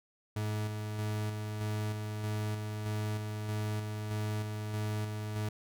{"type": "tone with tremolo", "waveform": "40% pulse", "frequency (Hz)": 106.4, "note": "G#2", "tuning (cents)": 42, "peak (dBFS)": -31, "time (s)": [0.36, 5.49], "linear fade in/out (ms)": 5, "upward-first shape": "square", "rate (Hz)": 1.6, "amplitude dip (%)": 35, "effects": []}